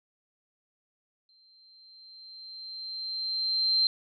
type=tone with exponential growth; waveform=sine; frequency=4135 Hz; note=C8; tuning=21 cents flat; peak=-20 dBFS; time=1.29-3.87 s; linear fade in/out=1 ms; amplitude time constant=560 ms; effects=none